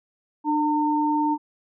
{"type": "tone pair together", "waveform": "sine", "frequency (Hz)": [299.9, 909.1], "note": ["D4", "A#5"], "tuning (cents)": [36, -44], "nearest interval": "octave + perfect fifth", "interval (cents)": 1920, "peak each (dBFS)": -22, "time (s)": [0.44, 1.38], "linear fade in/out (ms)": 50, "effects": []}